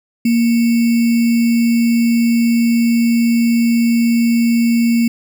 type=tone with sample-and-hold; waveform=sine; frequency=233.1 Hz; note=A#3; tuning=in tune; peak=-10 dBFS; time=0.25-5.08 s; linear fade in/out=5 ms; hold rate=2450 Hz; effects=none